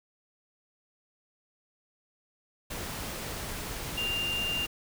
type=tone in noise; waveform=sine; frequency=2794 Hz; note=F7; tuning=in tune; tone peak=-29 dBFS; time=3.97-4.66 s; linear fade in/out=10 ms; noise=pink; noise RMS=-37 dBFS; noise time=2.7-4.67 s; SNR=+5 dB; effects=none